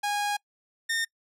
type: tone pair in turn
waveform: sawtooth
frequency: 822 / 1825.2 Hz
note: G#5 / A#6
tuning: -18 / -37 cents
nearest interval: octave + major second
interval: 1381 cents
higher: second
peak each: -22 dBFS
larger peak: neither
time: 0.03-0.37 / 0.89-1.05 s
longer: first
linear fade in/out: 10 ms
effects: noise-tail reverb RT60 0.1 s tail -25 dB re dry + low-pass 12000 Hz 12 dB/octave